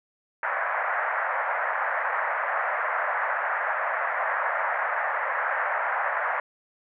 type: band-pass noise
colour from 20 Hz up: white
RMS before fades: -27 dBFS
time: 0.43-6.4 s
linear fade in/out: 2 ms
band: 570 to 1900 Hz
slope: 48 dB/octave
effects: none